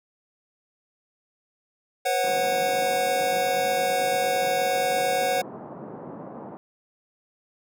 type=chord; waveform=square; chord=B suspended second; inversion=none; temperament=equal with one note detuned; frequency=493.9 / 542.6 / 740 Hz; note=B4 / C#5 / F#5; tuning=0 / -37 / 0 cents; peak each=-30 / -27 / -25 dBFS; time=2.05-5.42 s; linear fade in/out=10 ms
type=band-pass noise; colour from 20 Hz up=pink; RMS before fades=-39 dBFS; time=2.24-6.57 s; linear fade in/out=0 ms; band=160 to 970 Hz; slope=24 dB/octave
effects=none